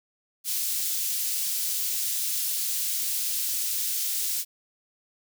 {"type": "high-pass noise", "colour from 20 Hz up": "white", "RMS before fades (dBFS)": -28, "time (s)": [0.44, 4.45], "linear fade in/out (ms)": 50, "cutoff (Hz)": 4100, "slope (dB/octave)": 12, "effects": []}